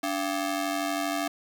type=ring-modulated tone; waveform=sawtooth; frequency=486.6 Hz; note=B4; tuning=26 cents flat; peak=-20 dBFS; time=0.03-1.28 s; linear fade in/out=5 ms; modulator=197 Hz; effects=none